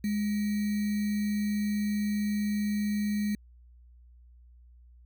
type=tone with sample-and-hold; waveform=sine; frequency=207.7 Hz; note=G#3; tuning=in tune; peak=-26 dBFS; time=0.04-3.35 s; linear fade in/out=2 ms; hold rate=2100 Hz; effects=added 60 Hz sine -52 dBFS peak until 5.05 s